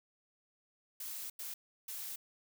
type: noise bursts at uneven times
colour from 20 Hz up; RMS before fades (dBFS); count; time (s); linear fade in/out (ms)
blue; -43; 3; 1-1.3 / 1.39-1.54 / 1.88-2.16; 5
effects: none